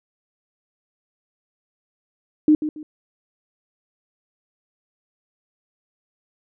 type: tone with echo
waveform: sine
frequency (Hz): 305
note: D#4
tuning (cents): -34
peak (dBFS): -10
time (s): 2.48-2.55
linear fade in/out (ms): 2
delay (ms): 140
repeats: 2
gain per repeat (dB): -11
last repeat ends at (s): 2.83
effects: none